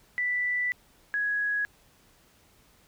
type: tone pair in turn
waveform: sine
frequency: 1975.5 / 1667.9 Hz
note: B6 / G#6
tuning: 0 / +7 cents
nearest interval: minor third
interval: 293 cents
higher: first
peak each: -25 dBFS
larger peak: neither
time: 0.18-0.72 / 1.14-1.65 s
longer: first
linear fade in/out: 0 ms
effects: pink hiss -61 dBFS RMS until 2.87 s